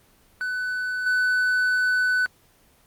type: tone with level steps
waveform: triangle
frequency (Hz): 1500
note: F#6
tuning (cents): +23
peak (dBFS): -23 / -17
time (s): 0.41-2.26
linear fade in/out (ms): 0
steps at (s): 1.06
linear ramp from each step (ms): 5
effects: pink hiss -58 dBFS RMS until 2.86 s + Opus 24 kbps